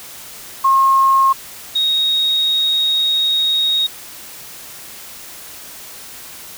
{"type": "tone pair in turn", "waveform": "sine", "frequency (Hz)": [1076, 3756], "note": ["C6", "A#7"], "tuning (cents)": [48, 12], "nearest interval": "octave + minor seventh", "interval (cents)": 2164, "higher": "second", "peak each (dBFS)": [-9, -13], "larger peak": "first", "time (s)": [[0.64, 1.33], [1.75, 3.87]], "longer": "second", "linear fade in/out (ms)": 10, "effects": ["white hiss -35 dBFS RMS until 6.57 s"]}